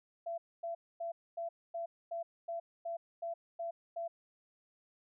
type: tone bursts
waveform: sine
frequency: 675 Hz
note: E5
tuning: 41 cents sharp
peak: -36 dBFS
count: 11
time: 0.26-4.08 s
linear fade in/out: 10 ms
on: 120 ms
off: 250 ms
effects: none